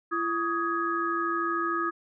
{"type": "tone cluster", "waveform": "sine", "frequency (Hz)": [338.2, 1139, 1252, 1663], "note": ["E4", "C#6", "D#6", "G#6"], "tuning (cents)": [44, 47, 10, 2], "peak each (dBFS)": [-31, -37, -28, -33], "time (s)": [0.11, 1.91], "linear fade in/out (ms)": 20, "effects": []}